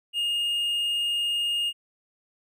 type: tone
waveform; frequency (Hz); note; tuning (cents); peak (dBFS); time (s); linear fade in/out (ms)
triangle; 2841; F7; +29; -22; 0.13-1.73; 50
effects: none